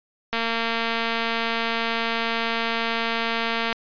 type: click train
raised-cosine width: 0.3 ms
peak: -9 dBFS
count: 779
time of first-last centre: 0.33-3.727 s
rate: 229 Hz
effects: resampled to 11025 Hz